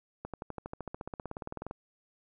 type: accelerating click train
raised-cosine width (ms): 1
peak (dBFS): -24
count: 24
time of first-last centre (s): 0.25-1.711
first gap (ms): 87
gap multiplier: 0.97
effects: none